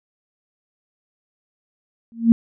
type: tone with exponential growth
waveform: sine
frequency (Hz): 230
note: A#3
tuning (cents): -23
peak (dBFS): -4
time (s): 2.12-2.32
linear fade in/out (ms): 0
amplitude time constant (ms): 42
effects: none